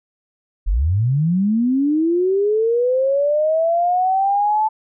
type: linear sweep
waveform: sine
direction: up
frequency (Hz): 37.32 to 877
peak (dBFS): -14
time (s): 0.66-4.69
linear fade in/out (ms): 20
effects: none